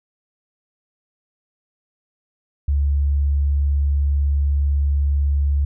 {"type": "tone", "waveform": "sine", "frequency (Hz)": 71, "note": "C#2", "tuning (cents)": 42, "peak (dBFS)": -15, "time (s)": [2.68, 5.65], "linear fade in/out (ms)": 5, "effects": []}